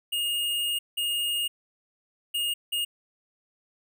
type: tone bursts at uneven times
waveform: square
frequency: 2848 Hz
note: F7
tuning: 33 cents sharp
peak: -26 dBFS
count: 4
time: 0.12-0.79 / 0.97-1.48 / 2.34-2.54 / 2.72-2.85 s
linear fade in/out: 10 ms
effects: none